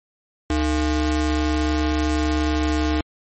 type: ring-modulated tone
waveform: square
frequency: 189.6 Hz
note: F#3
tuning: 43 cents sharp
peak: -16 dBFS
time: 0.5-3.01 s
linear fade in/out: 2 ms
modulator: 118 Hz
effects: MP3 32 kbps